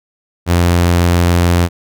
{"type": "tone", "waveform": "sawtooth", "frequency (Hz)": 86.9, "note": "F2", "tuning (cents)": -8, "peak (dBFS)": -5, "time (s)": [0.46, 1.69], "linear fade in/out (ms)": 50, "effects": []}